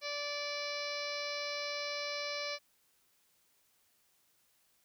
harmonic tone, 582 Hz, D5, 16 cents flat, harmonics 1 / 2 / 3 / 4 / 5 / 6 / 7 / 8 / 9 / 10, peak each -41 / -46 / -48 / -42 / -51 / -52 / -44 / -48 / -45 / -53 dBFS, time 0.01-2.59 s, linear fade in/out 50 ms, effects white hiss -72 dBFS RMS until 4.84 s

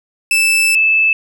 40% pulse / sine tone pair in turn, 2637 / 2623 Hz, E7 / E7, 0 / -9 cents, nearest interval unison, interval 9 cents, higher first, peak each -9 dBFS, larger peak neither, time 0.31-0.75 / 0.75-1.13 s, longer first, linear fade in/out 2 ms, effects none

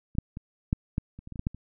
clicks, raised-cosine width 5 ms, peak -29 / -11 / -24 / -11 / -14 / -30 / -30 / -27 / -26 / -19 / -14 / -30 dBFS, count 12, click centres 0.152 / 0.185 / 0.371 / 0.729 / 0.981 / 1.19 / 1.274 / 1.323 / 1.358 / 1.394 / 1.469 / 1.546 s, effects none

